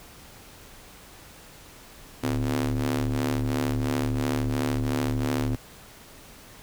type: ring-modulated tone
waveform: sawtooth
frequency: 73.42 Hz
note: D2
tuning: in tune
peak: -17 dBFS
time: 2.23-5.56 s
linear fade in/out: 10 ms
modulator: 185 Hz
effects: pink hiss -48 dBFS RMS until 6.62 s